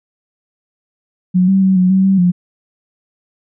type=tone with pitch steps; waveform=sine; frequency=182.4 / 192.9 / 189.9 / 183 / 190.3 / 193.1 / 177.9 Hz; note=F#3 / G3 / F#3 / F#3 / F#3 / G3 / F3; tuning=-24 / -28 / +45 / -19 / +49 / -26 / +32 cents; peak=-8 dBFS; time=1.34-2.32 s; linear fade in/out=20 ms; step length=140 ms; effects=none